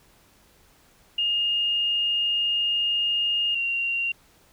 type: tone pair in turn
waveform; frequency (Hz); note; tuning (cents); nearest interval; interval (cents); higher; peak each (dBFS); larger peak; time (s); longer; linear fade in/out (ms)
sine; 2837 / 2763; F7 / F7; +27 / -19; unison; 46; first; -21 / -23; first; 1.18-3.55 / 3.55-4.12; first; 5
effects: pink hiss -58 dBFS RMS until 4.52 s